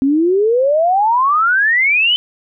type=exponential sweep; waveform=sine; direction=up; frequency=262.9 to 3082 Hz; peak=-10 dBFS; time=0.02-2.16 s; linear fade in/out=0 ms; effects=none